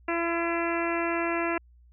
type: harmonic tone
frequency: 337.8 Hz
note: E4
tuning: 42 cents sharp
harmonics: 1 / 2 / 3 / 4 / 5 / 6 / 7 / 8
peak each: -29 / -32 / -34 / -35 / -36 / -37 / -37 / -38 dBFS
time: 0.08-1.58 s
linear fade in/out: 5 ms
effects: added 60 Hz sine -53 dBFS peak until 1.92 s